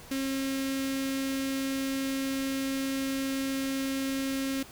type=tone with notch filter; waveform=sawtooth; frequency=269.6 Hz; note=C#4; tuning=48 cents flat; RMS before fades=-31 dBFS; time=0.11-4.63 s; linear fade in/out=5 ms; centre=850 Hz; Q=0.62; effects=pink hiss -49 dBFS RMS until 4.71 s